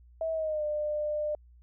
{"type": "tone with pitch glide", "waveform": "sine", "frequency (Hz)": [647, 600.2], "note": ["E5", "D5"], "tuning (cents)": [-32, 38], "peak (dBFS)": -28, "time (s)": [0.21, 1.35], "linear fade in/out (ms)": 2, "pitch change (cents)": -130, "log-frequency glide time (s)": [0.32, 0.64], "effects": ["added 60 Hz sine -53 dBFS peak until 1.62 s"]}